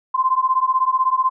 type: beating tone pair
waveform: sine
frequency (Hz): 1032 / 1048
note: C6 / C6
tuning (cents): -24 / +2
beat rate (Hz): 16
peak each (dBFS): -18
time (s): 0.14-1.3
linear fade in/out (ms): 10
effects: none